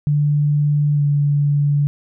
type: tone with pitch glide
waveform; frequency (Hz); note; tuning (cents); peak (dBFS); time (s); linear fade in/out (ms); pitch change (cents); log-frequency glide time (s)
sine; 147 to 144.56; D3 to D3; +2 to -27; -13; 0.07-1.87; 0; -29; 0.95-1.01
effects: none